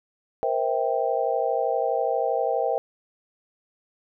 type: chord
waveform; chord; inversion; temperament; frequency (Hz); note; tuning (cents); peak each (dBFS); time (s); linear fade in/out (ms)
sine; C dominant seventh; third; just; 470.9 / 523.3 / 654.1 / 784.9; Bb4 / C5 / E5 / G5; +18 / 0 / -14 / +2; -27; 0.43-2.78; 0
effects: none